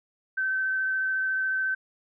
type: tone with vibrato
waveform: sine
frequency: 1539 Hz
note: G6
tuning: 32 cents flat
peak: -24 dBFS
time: 0.37-1.75 s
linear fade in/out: 10 ms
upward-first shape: sine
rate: 14 Hz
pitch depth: 9 cents each way
effects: none